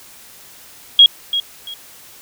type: tone with echo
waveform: sine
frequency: 3290 Hz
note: G#7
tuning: 17 cents flat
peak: -3 dBFS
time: 0.99-1.06 s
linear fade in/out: 2 ms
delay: 340 ms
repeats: 2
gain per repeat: -12 dB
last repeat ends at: 1.74 s
effects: white hiss -42 dBFS RMS until 2.21 s